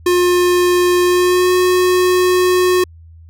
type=tone with pitch glide; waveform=square; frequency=356.5 to 363.8 Hz; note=F4 to F#4; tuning=+36 to -29 cents; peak=-11 dBFS; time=0.06-2.84 s; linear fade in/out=5 ms; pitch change=+35 cents; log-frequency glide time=1.04-1.52 s; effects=added 82 Hz sine -37 dBFS peak until 3.29 s